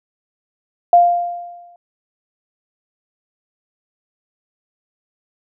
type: tone with exponential decay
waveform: sine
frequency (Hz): 698.5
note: F5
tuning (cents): 0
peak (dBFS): -4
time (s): 0.93-1.76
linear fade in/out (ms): 2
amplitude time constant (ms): 180
effects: none